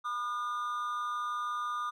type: tone with amplitude modulation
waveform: triangle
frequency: 1213 Hz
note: D#6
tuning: 44 cents flat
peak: -27 dBFS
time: 0.04-1.91 s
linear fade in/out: 20 ms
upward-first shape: sine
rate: 226 Hz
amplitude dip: 70%
effects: none